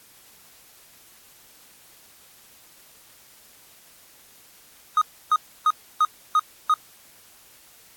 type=tone bursts; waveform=triangle; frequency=1246 Hz; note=D#6; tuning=2 cents sharp; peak=-13 dBFS; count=6; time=4.97-6.74 s; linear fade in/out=2 ms; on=45 ms; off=300 ms; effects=white hiss -52 dBFS RMS until 7.96 s + AAC 64 kbps